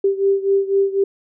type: beating tone pair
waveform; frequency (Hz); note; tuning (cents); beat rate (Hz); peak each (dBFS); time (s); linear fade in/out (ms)
sine; 392 / 396; G4 / G4; 0 / +18; 4; -16 / -19; 0.04-1.04; 5
effects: none